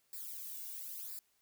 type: noise with flanger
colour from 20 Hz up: violet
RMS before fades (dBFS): -45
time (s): 0.13-1.19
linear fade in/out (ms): 0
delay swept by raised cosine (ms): 0.32 to 1.62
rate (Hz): 0.99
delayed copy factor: -0.85
effects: white hiss -75 dBFS RMS until 1.41 s